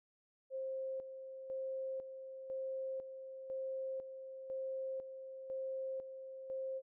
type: tone with tremolo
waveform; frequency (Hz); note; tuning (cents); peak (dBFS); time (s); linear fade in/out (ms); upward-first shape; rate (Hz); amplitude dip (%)
sine; 529; C5; +19; -38; 0.5-6.82; 50; square; 1; 60
effects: none